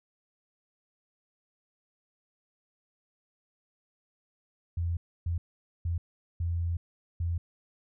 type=tone bursts at uneven times; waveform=sine; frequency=85.2 Hz; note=F2; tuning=42 cents flat; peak=-27 dBFS; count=5; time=4.77-4.97 / 5.26-5.38 / 5.85-5.98 / 6.4-6.77 / 7.2-7.38 s; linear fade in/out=5 ms; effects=none